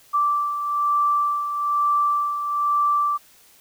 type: beating tone pair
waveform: sine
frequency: 1169 / 1170.1 Hz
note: D6 / D6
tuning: -8 / -7 cents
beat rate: 1.1 Hz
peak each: -19 / -27 dBFS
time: 0.13-3.18 s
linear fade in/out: 20 ms
effects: white hiss -53 dBFS RMS until 3.6 s